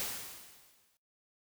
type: noise with exponential decay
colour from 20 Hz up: white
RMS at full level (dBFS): -35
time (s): 0-0.97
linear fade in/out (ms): 0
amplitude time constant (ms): 210
effects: noise-tail reverb RT60 0.2 s tail -20 dB re dry